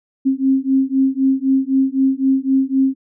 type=beating tone pair; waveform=sine; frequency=265.2 / 269.1 Hz; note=C4 / C4; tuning=+23 / +49 cents; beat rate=3.9 Hz; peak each=-16 dBFS; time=0.25-2.95 s; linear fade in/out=20 ms; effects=none